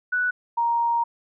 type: tone pair in turn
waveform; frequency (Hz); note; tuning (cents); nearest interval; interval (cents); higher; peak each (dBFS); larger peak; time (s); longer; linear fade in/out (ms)
sine; 1480 / 936.2; F#6 / A#5; 0 / +7; minor sixth; 793; first; -20 / -19; second; 0.12-0.31 / 0.57-1.04; second; 10
effects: none